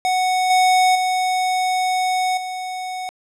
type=tone with level steps; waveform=square; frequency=740 Hz; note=F#5; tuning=in tune; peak=-17 / -13 / -18 / -26 dBFS; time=0.05-3.09 s; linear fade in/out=0 ms; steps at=0.5 / 0.95 / 2.37 s; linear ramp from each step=5 ms; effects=low-pass 10000 Hz 12 dB/octave